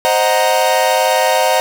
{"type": "chord", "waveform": "45% pulse", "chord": "C half-diminished seventh", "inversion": "none", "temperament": "equal", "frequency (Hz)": [523.3, 622.3, 740, 932.3], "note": ["C5", "Eb5", "Gb5", "Bb5"], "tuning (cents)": [0, 0, 0, 0], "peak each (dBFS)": -17, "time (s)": [0.05, 1.6], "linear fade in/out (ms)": 0, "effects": []}